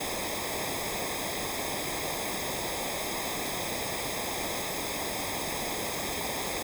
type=noise with comb filter; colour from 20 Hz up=pink; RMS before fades=-33 dBFS; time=0-6.63 s; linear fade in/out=10 ms; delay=0.69 ms; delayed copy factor=-0.8; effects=none